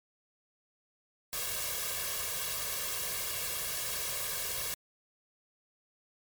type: noise with comb filter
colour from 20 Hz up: white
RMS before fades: -35 dBFS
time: 1.33-4.74 s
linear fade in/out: 0 ms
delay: 1.8 ms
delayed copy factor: +0.85
effects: MP3 96 kbps